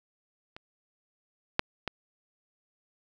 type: clicks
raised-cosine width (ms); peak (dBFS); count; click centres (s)
0.3; -27 / -6 / -15; 3; 0.565 / 1.594 / 1.877
effects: none